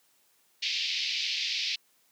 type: band-pass noise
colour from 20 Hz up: white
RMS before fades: -31 dBFS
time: 0.62-1.76 s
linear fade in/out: 10 ms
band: 2200 to 5100 Hz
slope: 48 dB/octave
effects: white hiss -67 dBFS RMS until 2.11 s + high-pass 150 Hz 12 dB/octave